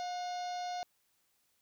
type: harmonic tone with a mistuned harmonic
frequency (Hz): 715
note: F5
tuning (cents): +41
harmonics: 1 / 2 / 3 / 4 / 5 / 6 / 7 / 8 / 9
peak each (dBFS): -36 / -52 / -54 / -57 / -53 / -51 / -56 / -55 / -60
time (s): 0-0.83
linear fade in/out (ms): 0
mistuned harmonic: 2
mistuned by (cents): +58
effects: white hiss -75 dBFS RMS until 1.61 s